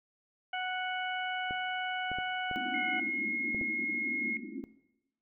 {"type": "harmonic tone", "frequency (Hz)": 739, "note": "F#5", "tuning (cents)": -2, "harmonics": [1, 2, 3, 4], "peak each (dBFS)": [-35, -38, -40, -41], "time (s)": [0.53, 3], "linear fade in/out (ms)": 5}
{"type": "clicks", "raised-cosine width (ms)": 2, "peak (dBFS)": -28, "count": 6, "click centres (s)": [1.509, 2.116, 2.186, 2.513, 3.547, 3.613]}
{"type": "band-pass noise", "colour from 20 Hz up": "pink", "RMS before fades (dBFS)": -41, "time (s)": [2.56, 4.64], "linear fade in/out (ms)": 0, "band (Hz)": [210, 340], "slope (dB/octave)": 96}
{"type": "tone", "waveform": "sine", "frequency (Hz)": 2158, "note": "C#7", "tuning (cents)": -47, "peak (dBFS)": -32, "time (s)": [2.74, 4.37], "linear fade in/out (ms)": 2}
{"effects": ["noise-tail reverb RT60 0.9 s tail -17 dB re dry"]}